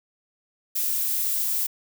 violet noise, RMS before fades -25 dBFS, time 0.75-1.67 s, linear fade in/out 10 ms, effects none

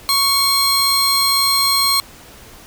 sawtooth tone pair together, 1108.7 / 4186 Hz, C#6 / C8, 0 / 0 cents, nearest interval octave + major seventh, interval 2300 cents, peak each -14 / -12 dBFS, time 0.09-2 s, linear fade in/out 0 ms, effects pink hiss -41 dBFS RMS until 2.66 s

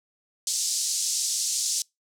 pink band-pass noise, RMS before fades -27 dBFS, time 0.47-1.82 s, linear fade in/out 2 ms, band 5100 to 8600 Hz, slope 24 dB/octave, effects noise-tail reverb RT60 0.2 s tail -26 dB re dry

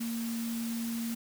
sine tone in noise, 230.7 Hz, A#3, 18 cents flat, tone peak -32 dBFS, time 0-1.15 s, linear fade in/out 10 ms, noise white, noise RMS -43 dBFS, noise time 0-1.15 s, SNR +8 dB, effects none

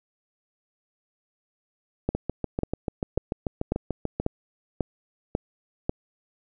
two click trains, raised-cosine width 2 ms, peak -13 / -10 dBFS, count 15 / 8, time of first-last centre 2.15-4.2 / 2.09-5.894 s, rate 6.83 / 1.84 Hz, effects none

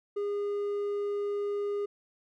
sine tone with hard clipping, 408.1 Hz, G#4, 30 cents flat, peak -30 dBFS, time 0.16-1.86 s, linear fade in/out 10 ms, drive 3 dB, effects none

